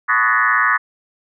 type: tone with frequency modulation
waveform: sine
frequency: 1480 Hz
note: F#6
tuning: in tune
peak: -12 dBFS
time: 0.08-0.78 s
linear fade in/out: 20 ms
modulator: 116 Hz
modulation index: 3.7
effects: none